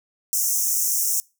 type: high-pass noise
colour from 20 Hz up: pink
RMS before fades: -22 dBFS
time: 0.33-1.2 s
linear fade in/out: 0 ms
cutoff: 5600 Hz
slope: 96 dB/octave
effects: noise-tail reverb RT60 0.3 s tail -24 dB re dry